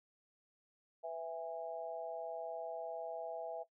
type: tone with amplitude modulation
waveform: sine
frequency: 659.3 Hz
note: E5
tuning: in tune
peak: -35 dBFS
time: 1.03-3.64 s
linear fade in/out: 20 ms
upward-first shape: sine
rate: 160 Hz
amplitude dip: 100%
effects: noise-tail reverb RT60 0.1 s tail -17 dB re dry